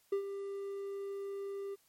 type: tone with ADSR envelope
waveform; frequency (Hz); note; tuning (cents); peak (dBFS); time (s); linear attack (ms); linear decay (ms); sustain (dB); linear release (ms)
triangle; 396.5; G4; +20; -26; 0.12-1.76; 7; 92; -10; 25
effects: white hiss -70 dBFS RMS until 1.88 s + MP3 64 kbps